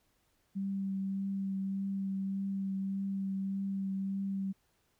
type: tone with vibrato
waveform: sine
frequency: 194.5 Hz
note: G3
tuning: 13 cents flat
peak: -32 dBFS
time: 0.55-4.53 s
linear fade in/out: 20 ms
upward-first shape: triangle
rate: 1.7 Hz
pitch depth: 16 cents each way
effects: pink hiss -74 dBFS RMS until 4.99 s